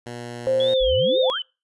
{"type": "tone", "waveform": "10% pulse", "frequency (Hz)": 120.1, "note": "B2", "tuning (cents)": -48, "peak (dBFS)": -24, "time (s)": [0.06, 0.74], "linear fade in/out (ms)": 5}
{"type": "tone with pitch glide", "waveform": "sine", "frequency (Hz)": [527, 517.3], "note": ["C5", "C5"], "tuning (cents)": [12, -20], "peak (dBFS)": -17, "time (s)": [0.47, 1.3], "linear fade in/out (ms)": 0, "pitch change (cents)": -32, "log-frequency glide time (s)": [0.69, 0.85]}
{"type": "tone with vibrato", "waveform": "sine", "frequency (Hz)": 3322, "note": "G#7", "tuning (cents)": 0, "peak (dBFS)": -25, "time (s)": [0.6, 1.42], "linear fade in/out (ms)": 2, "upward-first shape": "triangle", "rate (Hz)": 2.1, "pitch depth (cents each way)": 210}
{"type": "exponential sweep", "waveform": "sine", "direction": "up", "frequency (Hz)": [33.53, 1777], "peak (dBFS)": -26, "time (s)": [0.8, 1.39], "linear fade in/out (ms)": 20}
{"effects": ["noise-tail reverb RT60 0.3 s tail -26 dB re dry", "resampled to 24000 Hz"]}